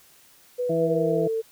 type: tone with pitch glide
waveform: sine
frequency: 493.9 to 447.7 Hz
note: B4 to A4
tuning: 0 to +30 cents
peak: -23 dBFS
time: 0.58-1.42 s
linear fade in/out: 20 ms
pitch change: -170 cents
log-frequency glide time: 0.77-1.22 s
type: harmonic tone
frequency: 164.81 Hz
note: E3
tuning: in tune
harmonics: 1 / 2 / 3 / 4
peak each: -28 / -28 / -28 / -28 dBFS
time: 0.69-1.28 s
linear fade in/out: 10 ms
effects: white hiss -55 dBFS RMS until 1.51 s